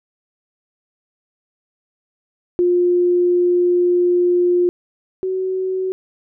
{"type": "tone pair in turn", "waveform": "sine", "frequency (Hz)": [354.3, 375], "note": ["F4", "F#4"], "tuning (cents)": [25, 23], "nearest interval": "minor second", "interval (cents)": 98, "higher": "second", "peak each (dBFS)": [-12, -18], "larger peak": "first", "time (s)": [[2.59, 4.69], [5.23, 5.92]], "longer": "first", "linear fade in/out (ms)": 0, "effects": []}